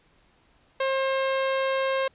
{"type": "tone", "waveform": "sawtooth", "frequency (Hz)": 534, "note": "C5", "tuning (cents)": 35, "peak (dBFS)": -19, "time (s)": [0.8, 2.08], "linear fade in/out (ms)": 5, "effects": ["pink hiss -62 dBFS RMS until 2.14 s", "resampled to 8000 Hz"]}